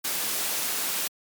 white noise, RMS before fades -28 dBFS, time 0.04-1.08 s, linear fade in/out 10 ms, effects high-pass 200 Hz 12 dB/octave + MP3 96 kbps

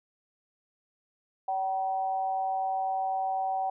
sine tone with amplitude modulation, 764 Hz, G5, 45 cents flat, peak -24 dBFS, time 1.48-3.7 s, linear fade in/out 5 ms, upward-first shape sine, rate 192 Hz, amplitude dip 60%, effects none

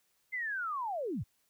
sine linear sweep, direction down, 2093 to 65.1 Hz, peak -33 dBFS, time 0.32-1.24 s, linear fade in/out 20 ms, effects white hiss -74 dBFS RMS until 1.49 s

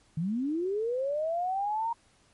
sine linear sweep, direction up, 150 to 940 Hz, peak -27 dBFS, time 0.17-1.93 s, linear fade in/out 5 ms, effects pink hiss -64 dBFS RMS until 2.33 s + MP3 48 kbps

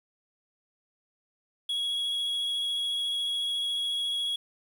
triangle tone with vibrato, 3330 Hz, G#7, 4 cents sharp, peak -26 dBFS, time 1.69-4.36 s, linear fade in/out 5 ms, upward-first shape triangle, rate 14 Hz, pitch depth 14 cents each way, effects 9-bit

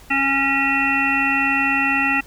harmonic tone with a mistuned harmonic, 274.4 Hz, C#4, 17 cents flat, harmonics 1 / 3 / 5 / 7 / 9 / 10, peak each -24 / -25 / -25 / -21 / -26 / -21 dBFS, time 0.1-2.21 s, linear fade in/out 10 ms, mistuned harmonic 10, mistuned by -23 cents, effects added 50 Hz sine -43 dBFS peak until 2.26 s + pink hiss -47 dBFS RMS until 2.26 s

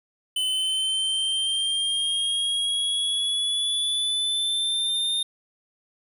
square exponential sweep, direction up, 3027 to 3642 Hz, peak -23 dBFS, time 0.36-5.23 s, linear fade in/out 5 ms, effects resampled to 32000 Hz + 9-bit

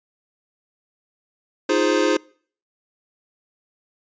square chord, F minor seventh, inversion third, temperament equal, 311.1 / 349.2 / 415.3 / 523.3 Hz, Eb4 / F4 / Ab4 / C5, 0 / 0 / 0 / 0 cents, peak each -23 dBFS, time 1.69-2.17 s, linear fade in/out 5 ms, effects noise-tail reverb RT60 0.5 s tail -25 dB re dry + resampled to 16000 Hz

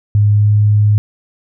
sine tone with pitch glide, 103.83 to 104.73 Hz, G#2 to G#2, 0 to +15 cents, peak -7 dBFS, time 0.15-0.98 s, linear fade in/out 0 ms, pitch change +15 cents, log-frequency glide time 0.31-0.51 s, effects none

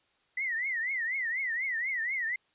sine tone with vibrato, 1975.5 Hz, B6, in tune, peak -29 dBFS, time 0.37-2.36 s, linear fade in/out 5 ms, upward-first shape triangle, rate 4.1 Hz, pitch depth 200 cents each way, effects white hiss -70 dBFS RMS until 2.54 s + resampled to 8000 Hz

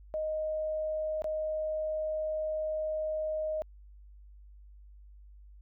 sine tone with dropouts, 622.3 Hz, D#5, in tune, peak -30 dBFS, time 0.14-3.62 s, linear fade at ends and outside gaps 0 ms, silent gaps 1.22-1.243 s, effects added 50 Hz sine -50 dBFS peak until 5.61 s

